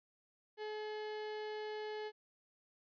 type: tone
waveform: 35% pulse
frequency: 426.8 Hz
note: G#4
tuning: 47 cents sharp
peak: -39 dBFS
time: 0.57-2.12 s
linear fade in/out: 50 ms
effects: resampled to 11025 Hz